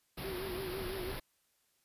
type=band-stop noise; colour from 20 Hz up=pink; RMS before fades=-42 dBFS; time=0.17-1.2 s; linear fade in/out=10 ms; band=5200 to 10000 Hz; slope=96 dB/octave
type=tone with vibrato; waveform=sine; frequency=373.5 Hz; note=F#4; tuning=16 cents sharp; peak=-39 dBFS; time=0.24-1.12 s; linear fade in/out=5 ms; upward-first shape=triangle; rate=6 Hz; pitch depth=100 cents each way
effects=white hiss -75 dBFS RMS until 1.84 s + resampled to 32000 Hz